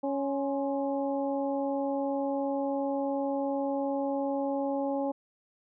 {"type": "harmonic tone with a mistuned harmonic", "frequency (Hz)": 277.2, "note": "C#4", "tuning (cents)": 0, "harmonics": [1, 2, 3, 4], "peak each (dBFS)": [-31, -31, -35, -48], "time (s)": [0.03, 5.12], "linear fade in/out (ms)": 10, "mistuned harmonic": 4, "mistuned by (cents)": -75, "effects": []}